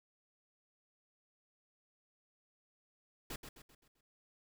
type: noise with echo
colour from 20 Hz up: pink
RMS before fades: -43 dBFS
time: 3.3-3.36 s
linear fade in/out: 5 ms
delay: 130 ms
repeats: 5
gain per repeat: -7 dB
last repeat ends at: 4.01 s
effects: none